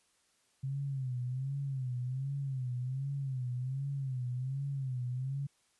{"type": "tone with vibrato", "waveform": "sine", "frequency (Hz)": 131.6, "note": "C3", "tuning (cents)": 10, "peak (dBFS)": -33, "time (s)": [0.63, 5.47], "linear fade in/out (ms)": 10, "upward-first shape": "sine", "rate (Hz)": 1.3, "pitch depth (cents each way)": 110, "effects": ["white hiss -72 dBFS RMS until 5.79 s", "resampled to 24000 Hz"]}